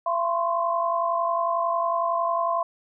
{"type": "tone cluster", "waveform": "sine", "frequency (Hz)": [678, 1028, 1079], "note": ["E5", "C6", "C#6"], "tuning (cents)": [49, -31, -47], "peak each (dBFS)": [-25, -25, -29], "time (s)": [0.06, 2.63], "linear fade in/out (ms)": 5, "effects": []}